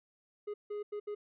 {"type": "tone bursts at uneven times", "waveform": "triangle", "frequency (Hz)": 415.3, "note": "G#4", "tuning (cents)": 0, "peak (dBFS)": -34, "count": 4, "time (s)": [[0.47, 0.54], [0.7, 0.83], [0.92, 1], [1.07, 1.15]], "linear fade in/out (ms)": 10, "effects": ["resampled to 8000 Hz"]}